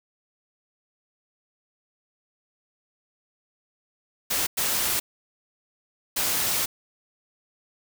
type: noise bursts at uneven times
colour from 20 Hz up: white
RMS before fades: -25 dBFS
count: 3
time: 4.3-4.47 / 4.57-5 / 6.16-6.66 s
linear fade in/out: 10 ms
effects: none